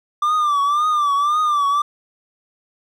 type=tone with vibrato; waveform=triangle; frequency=1181 Hz; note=D6; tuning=9 cents sharp; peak=-13 dBFS; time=0.22-1.82 s; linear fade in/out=5 ms; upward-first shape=triangle; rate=1.9 Hz; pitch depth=100 cents each way; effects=none